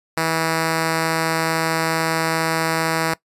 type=tone; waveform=5% pulse; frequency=162.3 Hz; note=E3; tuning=27 cents flat; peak=-7 dBFS; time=0.17-3.14 s; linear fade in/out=5 ms; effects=noise-tail reverb RT60 0.1 s tail -20 dB re dry + resampled to 32000 Hz